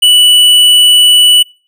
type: tone with tanh clipping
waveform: sine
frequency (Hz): 2960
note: F#7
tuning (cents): 0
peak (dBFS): -4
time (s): 0.02-1.43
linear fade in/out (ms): 10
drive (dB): 12
effects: noise-tail reverb RT60 0.4 s tail -26 dB re dry